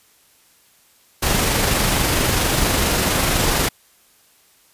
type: noise with amplitude modulation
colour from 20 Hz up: pink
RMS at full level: -17 dBFS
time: 1.22-3.69 s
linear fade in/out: 10 ms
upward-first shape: sine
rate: 24.4 Hz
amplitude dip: 25%
effects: white hiss -55 dBFS RMS until 4.73 s + resampled to 32000 Hz